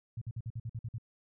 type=tone bursts; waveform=sine; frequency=114.5 Hz; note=A#2; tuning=31 cents flat; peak=-35 dBFS; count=9; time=0.17-0.983 s; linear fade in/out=5 ms; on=45 ms; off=51 ms; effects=none

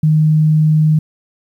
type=tone; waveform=sine; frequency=154.9 Hz; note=D#3; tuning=7 cents flat; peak=-8 dBFS; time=0.03-0.99 s; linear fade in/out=5 ms; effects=8-bit

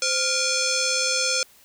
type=tone with frequency modulation; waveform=sine; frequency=519 Hz; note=C5; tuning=14 cents flat; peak=-20 dBFS; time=0.02-1.43 s; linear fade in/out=2 ms; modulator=960 Hz; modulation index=7; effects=white hiss -54 dBFS RMS until 1.64 s

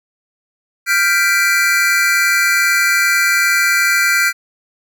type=chord; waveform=square; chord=G dominant seventh; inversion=third; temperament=equal with one note detuned; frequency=1396.9 / 1568 / 1987 / 2349 Hz; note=F6 / G6 / B6 / D7; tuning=0 / 0 / +10 / 0 cents; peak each=-18 dBFS; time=0.86-4.33 s; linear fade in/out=50 ms; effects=none

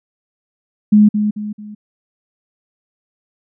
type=tone with echo; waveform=sine; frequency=210 Hz; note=G#3; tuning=19 cents sharp; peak=-5 dBFS; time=0.92-1.09 s; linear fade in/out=10 ms; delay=220 ms; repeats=3; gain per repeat=-8 dB; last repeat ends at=1.75 s; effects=none

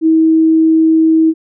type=tone; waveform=sine; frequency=320.9 Hz; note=E4; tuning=46 cents flat; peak=-6 dBFS; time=0.01-1.34 s; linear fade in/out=50 ms; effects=none

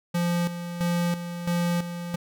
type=tone with tremolo; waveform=square; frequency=173.3 Hz; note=F3; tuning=13 cents flat; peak=-23 dBFS; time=0.14-2.16 s; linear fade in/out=10 ms; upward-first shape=square; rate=1.5 Hz; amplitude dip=65%; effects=none

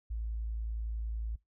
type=tone; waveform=sine; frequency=55.4 Hz; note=A1; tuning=13 cents sharp; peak=-33 dBFS; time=0.1-1.36 s; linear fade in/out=10 ms; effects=noise-tail reverb RT60 0.2 s tail -23 dB re dry

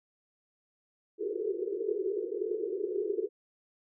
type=band-pass noise; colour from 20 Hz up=pink; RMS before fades=-33 dBFS; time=1.18-3.29 s; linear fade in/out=50 ms; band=360 to 450 Hz; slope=96 dB/octave; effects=none

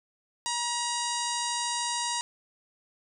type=harmonic tone; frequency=953 Hz; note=A#5; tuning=38 cents sharp; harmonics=1 / 2 / 3 / 4 / 5 / 6 / 7 / 8 / 9 / 10; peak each=-32 / -39 / -39 / -37 / -37 / -39 / -38 / -39 / -41 / -43 dBFS; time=0.46-2.21 s; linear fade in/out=0 ms; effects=none

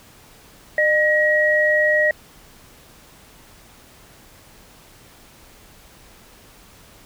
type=tone pair together; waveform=sine; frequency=607.9 / 1900 Hz; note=D#5 / A#6; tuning=-40 / +33 cents; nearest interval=octave + minor sixth; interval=1973 cents; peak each=-18 / -16 dBFS; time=0.78-2.11 s; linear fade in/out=2 ms; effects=pink hiss -48 dBFS RMS until 7.05 s

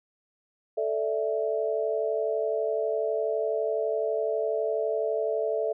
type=chord; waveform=sine; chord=A suspended fourth; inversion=none; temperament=equal; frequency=440 / 587.3 / 659.3 Hz; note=A4 / D5 / E5; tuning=0 / 0 / 0 cents; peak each=-28 / -31 / -29 dBFS; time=0.77-5.73 s; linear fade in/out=10 ms; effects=none

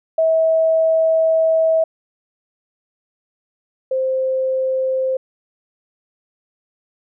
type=tone pair in turn; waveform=sine; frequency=646 / 523.1 Hz; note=E5 / C5; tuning=-35 / -1 cents; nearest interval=major third; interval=366 cents; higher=first; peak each=-12 / -16 dBFS; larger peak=first; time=0.18-1.84 / 3.91-5.17 s; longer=first; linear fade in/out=5 ms; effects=none

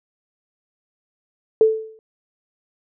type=tone with exponential decay; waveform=sine; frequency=440 Hz; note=A4; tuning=in tune; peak=-7 dBFS; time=1.61-1.99 s; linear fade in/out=1 ms; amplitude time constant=81 ms; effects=none

